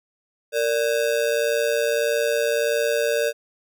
square ring-modulated tone, 523.3 Hz, C5, in tune, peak -17 dBFS, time 0.52-3.33 s, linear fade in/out 50 ms, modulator 60.8 Hz, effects none

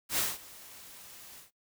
white noise with ADSR envelope, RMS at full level -28 dBFS, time 0.09-1.51 s, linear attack 86 ms, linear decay 200 ms, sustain -22 dB, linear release 130 ms, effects noise-tail reverb RT60 0.1 s tail -18 dB re dry

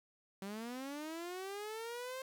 sawtooth linear sweep, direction up, 190.2 to 530 Hz, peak -38 dBFS, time 0.42-2.22 s, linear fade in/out 2 ms, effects 11-bit

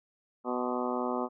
harmonic tone with a mistuned harmonic, 124.2 Hz, B2, 10 cents sharp, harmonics 2 / 3 / 4 / 5 / 6 / 7 / 8 / 9 / 10, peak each -34 / -36 / -37 / -38 / -39 / -39 / -40 / -41 / -41 dBFS, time 0.44-1.29 s, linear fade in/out 50 ms, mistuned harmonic 8, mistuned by +56 cents, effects none

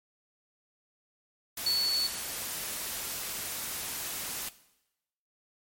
sine tone in noise, 4435 Hz, C#8, in tune, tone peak -24 dBFS, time 1.66-2.07 s, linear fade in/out 5 ms, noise white, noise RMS -36 dBFS, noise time 1.57-4.49 s, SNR +9 dB, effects noise-tail reverb RT60 0.9 s tail -17 dB re dry + MP3 64 kbps

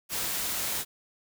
white noise, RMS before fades -31 dBFS, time 0.09-0.85 s, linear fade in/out 50 ms, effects none

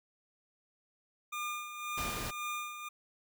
25% pulse tone with tremolo, 1208 Hz, D6, 48 cents sharp, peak -31 dBFS, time 1.32-2.89 s, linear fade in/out 10 ms, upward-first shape sine, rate 1.9 Hz, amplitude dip 60%
pink noise, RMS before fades -39 dBFS, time 1.97-2.31 s, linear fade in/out 10 ms
effects none

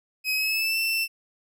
30% pulse tone with pitch glide, 2537 to 2675 Hz, D#7 to E7, +33 to +25 cents, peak -20 dBFS, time 0.24-1.08 s, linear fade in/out 50 ms, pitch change +92 cents, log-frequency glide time 0.34-0.78 s, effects none

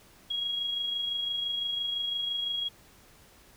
sine tone with amplitude modulation, 3300 Hz, G#7, 12 cents flat, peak -27 dBFS, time 0.3-2.69 s, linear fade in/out 10 ms, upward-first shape sine, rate 25.9 Hz, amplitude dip 40%, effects pink hiss -57 dBFS RMS until 3.56 s

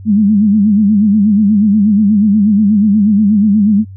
sine tone with vibrato, 207.7 Hz, G#3, in tune, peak -6 dBFS, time 0.05-3.85 s, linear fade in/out 50 ms, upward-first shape sine, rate 8.3 Hz, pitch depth 100 cents each way, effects added 96 Hz sine -28 dBFS peak until 3.96 s

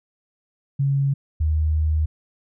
sine tone pair in turn, 138.59 / 77.65 Hz, C#3 / D#2, 0 / -3 cents, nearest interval minor seventh, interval 1003 cents, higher first, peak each -17 dBFS, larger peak neither, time 0.79-1.14 / 1.4-2.06 s, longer second, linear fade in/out 10 ms, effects none

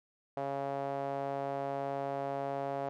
sawtooth tone with band-pass filter, 138.59 Hz, C#3, in tune, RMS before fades -36 dBFS, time 0.37-2.89 s, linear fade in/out 0 ms, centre 660 Hz, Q 3, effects none

